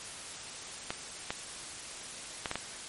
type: clicks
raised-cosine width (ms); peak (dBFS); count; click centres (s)
0.3; -16; 5; 0.905 / 1.305 / 2.458 / 2.514 / 2.556
effects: white hiss -43 dBFS RMS until 2.88 s + MP3 48 kbps